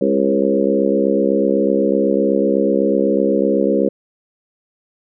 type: harmonic tone with a mistuned harmonic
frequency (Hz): 68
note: C#2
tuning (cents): -33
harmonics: 3 / 4 / 5 / 6 / 7 / 8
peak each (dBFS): -20 / -20 / -20 / -20 / -20 / -20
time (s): 0.01-3.89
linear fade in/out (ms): 5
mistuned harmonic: 7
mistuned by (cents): +17
effects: none